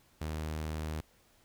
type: tone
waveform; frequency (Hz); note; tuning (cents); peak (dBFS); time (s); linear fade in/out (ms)
sawtooth; 77.78; D#2; 0; -31; 0.21-1.01; 5
effects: pink hiss -66 dBFS RMS until 1.44 s